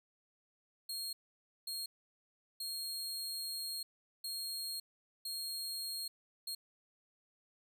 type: tone bursts at uneven times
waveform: sawtooth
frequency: 4253 Hz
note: C8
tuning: 27 cents sharp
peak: -36 dBFS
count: 6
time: 0.89-1.13 / 1.67-1.86 / 2.6-3.83 / 4.24-4.8 / 5.25-6.08 / 6.47-6.55 s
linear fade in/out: 5 ms
effects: none